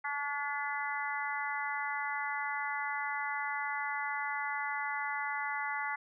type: harmonic tone with a mistuned harmonic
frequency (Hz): 287.9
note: D4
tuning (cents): -34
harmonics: 3 / 4 / 5 / 6 / 7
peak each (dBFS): -38 / -41 / -40 / -41 / -38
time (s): 0.04-5.96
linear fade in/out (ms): 10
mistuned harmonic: 4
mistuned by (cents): -22
effects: none